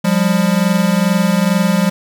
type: tone pair together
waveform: square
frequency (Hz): 177.7 / 200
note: F3 / G3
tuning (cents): +30 / +35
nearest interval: major second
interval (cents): 205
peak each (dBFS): -15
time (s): 0.04-1.9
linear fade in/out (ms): 10
effects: none